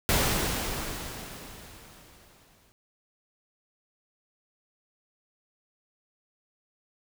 pink noise with exponential decay, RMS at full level -23 dBFS, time 0.09-2.72 s, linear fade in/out 0 ms, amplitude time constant 570 ms, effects none

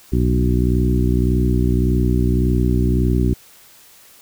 harmonic tone with a mistuned harmonic, 61.74 Hz, B1, in tune, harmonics 1 / 2 / 3 / 4 / 5 / 6, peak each -17 / -20 / -22 / -23 / -24 / -25 dBFS, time 0.12-3.34 s, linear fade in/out 10 ms, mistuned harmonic 1, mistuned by +54 cents, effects white hiss -47 dBFS RMS until 4.21 s

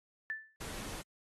sine tone with exponential decay, 1760 Hz, A6, in tune, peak -32 dBFS, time 0.3-0.56 s, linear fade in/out 0 ms, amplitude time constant 55 ms
pink noise, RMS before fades -44 dBFS, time 0.6-1.02 s, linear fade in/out 10 ms
effects AAC 32 kbps

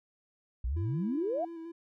sine exponential sweep, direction up, 54.7 to 740 Hz, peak -29 dBFS, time 0.64-1.45 s, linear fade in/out 5 ms
triangle tone with vibrato, 331.4 Hz, E4, 9 cents sharp, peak -38 dBFS, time 0.76-1.72 s, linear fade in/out 10 ms, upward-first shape square, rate 5.6 Hz, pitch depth 25 cents each way
effects none

